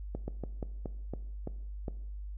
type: slowing click train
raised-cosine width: 2 ms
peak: -23 dBFS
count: 8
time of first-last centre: 0.15-1.882 s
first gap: 130 ms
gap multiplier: 1.21
effects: noise-tail reverb RT60 0.8 s tail -17 dB re dry + added 50 Hz sine -38 dBFS peak until 2.37 s